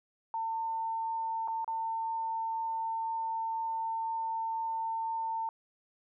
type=tone with dropouts; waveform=sine; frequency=901 Hz; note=A5; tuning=41 cents sharp; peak=-31 dBFS; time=0.34-5.49 s; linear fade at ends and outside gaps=1 ms; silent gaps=1.476-1.482 / 1.645-1.678 s; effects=none